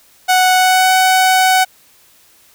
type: tone with pitch glide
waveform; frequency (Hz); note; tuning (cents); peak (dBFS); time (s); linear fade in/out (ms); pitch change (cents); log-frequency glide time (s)
sawtooth; 740 to 749; F#5 to F#5; 0 to +21; -5; 0.28-1.65; 20; +21; 0.56-0.91
effects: white hiss -49 dBFS RMS until 2.54 s